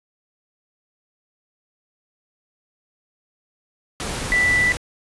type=tone in noise; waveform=sine; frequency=1975.5 Hz; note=B6; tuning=in tune; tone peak=-15 dBFS; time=4.32-4.72 s; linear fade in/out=0 ms; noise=pink; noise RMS=-27 dBFS; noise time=4-4.77 s; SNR=+9 dB; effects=resampled to 24000 Hz